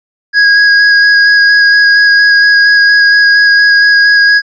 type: tone with vibrato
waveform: square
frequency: 1650 Hz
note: G#6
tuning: 12 cents flat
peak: -4 dBFS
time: 0.33-4.42 s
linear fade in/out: 50 ms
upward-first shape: square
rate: 4.3 Hz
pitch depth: 9 cents each way
effects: resampled to 16000 Hz